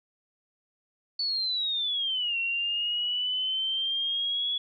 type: linear two-way sweep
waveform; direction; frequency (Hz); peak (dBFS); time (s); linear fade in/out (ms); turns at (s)
sine; down then up; 4488 to 2722 to 3386; -26; 1.19-4.58; 5; 2.38
effects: none